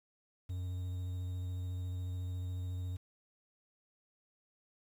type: tone with vibrato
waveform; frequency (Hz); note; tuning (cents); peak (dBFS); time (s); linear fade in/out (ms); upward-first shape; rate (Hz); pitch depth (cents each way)
triangle; 90.9; F#2; -30; -34; 0.49-2.97; 10; square; 14; 15
effects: 10-bit